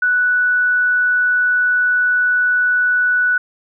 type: tone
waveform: sine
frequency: 1480 Hz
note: F#6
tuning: in tune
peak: -12 dBFS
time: 0.02-3.38 s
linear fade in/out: 5 ms
effects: none